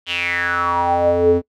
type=tone with band-pass filter sweep; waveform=square; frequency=87.2 Hz; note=F2; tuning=2 cents flat; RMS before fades=-17 dBFS; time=0.06-1.42 s; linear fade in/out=50 ms; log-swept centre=3100 to 350 Hz; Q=7.6; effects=noise-tail reverb RT60 0.1 s tail -22 dB re dry